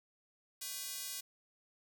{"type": "tone with high-pass filter", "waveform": "square", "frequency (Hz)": 222.9, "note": "A3", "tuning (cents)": 23, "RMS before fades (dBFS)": -43, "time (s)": [0.61, 1.21], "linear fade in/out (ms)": 10, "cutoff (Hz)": 5100, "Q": 0.65, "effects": []}